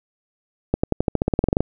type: accelerating click train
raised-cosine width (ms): 2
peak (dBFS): -4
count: 15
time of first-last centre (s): 0.74-1.606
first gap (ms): 95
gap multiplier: 0.93
effects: none